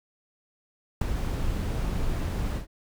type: noise with ADSR envelope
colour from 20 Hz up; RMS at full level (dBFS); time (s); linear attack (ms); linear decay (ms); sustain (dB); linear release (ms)
brown; -19; 1.01-2.67; 7; 3; -9; 120
effects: none